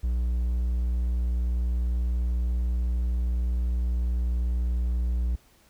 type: tone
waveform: triangle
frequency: 60.2 Hz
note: B1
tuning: 44 cents flat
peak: -21 dBFS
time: 0.03-5.36 s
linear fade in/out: 10 ms
effects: pink hiss -60 dBFS RMS until 5.69 s